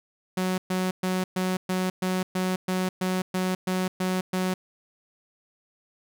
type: tone bursts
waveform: sawtooth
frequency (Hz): 185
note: F#3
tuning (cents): 0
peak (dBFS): -20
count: 13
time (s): 0.37-4.54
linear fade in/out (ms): 5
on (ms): 210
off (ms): 120
effects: none